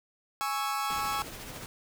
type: chord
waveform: 40% pulse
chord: C# minor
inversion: second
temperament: equal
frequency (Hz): 830.6 / 1108.7 / 1318.5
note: G#5 / C#6 / E6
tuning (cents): 0 / 0 / 0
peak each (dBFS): -33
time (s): 0.41-1.22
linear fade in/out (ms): 0
type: noise with tremolo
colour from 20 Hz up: pink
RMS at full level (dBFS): -41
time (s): 0.9-1.66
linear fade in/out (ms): 0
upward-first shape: sine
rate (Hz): 14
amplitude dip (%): 35
effects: none